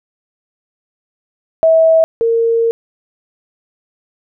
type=tone pair in turn; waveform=sine; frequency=648 / 459.5 Hz; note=E5 / A#4; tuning=-30 / -25 cents; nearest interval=tritone; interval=595 cents; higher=first; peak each=-6 / -10 dBFS; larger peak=first; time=1.63-2.04 / 2.21-2.71 s; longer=second; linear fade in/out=0 ms; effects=none